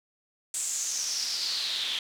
pink noise with band-pass filter sweep, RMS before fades -31 dBFS, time 0.54-1.99 s, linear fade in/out 2 ms, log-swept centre 8000 to 3300 Hz, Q 5.5, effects none

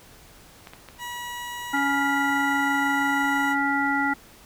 clicks, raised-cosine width 0.3 ms, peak -25 dBFS, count 4, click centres 0.672 / 0.735 / 0.887 / 1.769 s
20% pulse tone, 967 Hz, B5, 37 cents flat, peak -27 dBFS, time 0.98-3.56 s, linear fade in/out 50 ms
harmonic tone, 280 Hz, C#4, 18 cents sharp, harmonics 1 / 3 / 5 / 7, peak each -26 / -26 / -26 / -27 dBFS, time 1.73-4.14 s, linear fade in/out 10 ms
effects pink hiss -50 dBFS RMS until 4.45 s

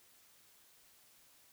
silence, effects white hiss -65 dBFS RMS until 1.52 s

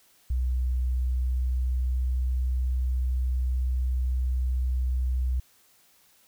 sine tone with pitch glide, 62.7 to 63.17 Hz, B1 to B1, +27 to +40 cents, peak -23 dBFS, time 0.3-5.4 s, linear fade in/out 5 ms, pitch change +13 cents, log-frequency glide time 0.74-2.4 s, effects white hiss -61 dBFS RMS until 6.27 s

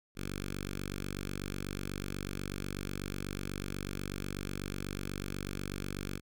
5% pulse tone with notch filter, 48.13 Hz, G1, 31 cents flat, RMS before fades -39 dBFS, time 0.15-6.21 s, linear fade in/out 50 ms, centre 670 Hz, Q 0.64, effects none

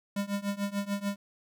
square tone with tremolo, 201.1 Hz, G3, 44 cents sharp, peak -27 dBFS, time 0.16-1.16 s, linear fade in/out 5 ms, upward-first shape triangle, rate 6.8 Hz, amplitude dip 95%, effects none

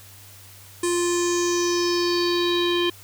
square tone with low-pass filter sweep, 349.2 Hz, F4, in tune, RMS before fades -22 dBFS, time 0.83-2.9 s, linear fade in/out 5 ms, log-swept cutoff 8600 to 3300 Hz, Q 6.1, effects added 98 Hz sine -48 dBFS peak until 3.03 s + white hiss -47 dBFS RMS until 3.03 s

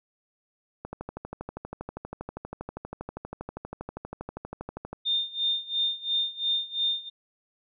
click train, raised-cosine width 1 ms, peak -21 dBFS, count 52, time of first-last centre 0.85-4.93 s, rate 12.5 Hz
sine tone with tremolo, 3625 Hz, A#7, 49 cents flat, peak -22 dBFS, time 5.05-7.1 s, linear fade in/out 20 ms, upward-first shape sine, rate 2.9 Hz, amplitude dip 90%
effects none

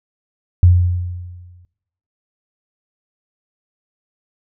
sine tone with exponential decay, 88.7 Hz, F2, 27 cents sharp, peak -4 dBFS, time 0.63-1.65 s, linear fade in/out 0 ms, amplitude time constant 220 ms, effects noise-tail reverb RT60 0.8 s tail -18 dB re dry

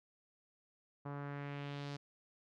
sawtooth tone with low-pass filter sweep, 142.7 Hz, D3, 49 cents flat, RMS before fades -44 dBFS, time 1.05-1.97 s, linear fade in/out 10 ms, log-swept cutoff 1100 to 5100 Hz, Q 1.8, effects none

